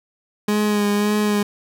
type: tone with vibrato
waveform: 30% pulse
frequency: 207.7 Hz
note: G#3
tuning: in tune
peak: -14 dBFS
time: 0.48-1.43 s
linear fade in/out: 5 ms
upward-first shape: sine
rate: 1.8 Hz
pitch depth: 24 cents each way
effects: none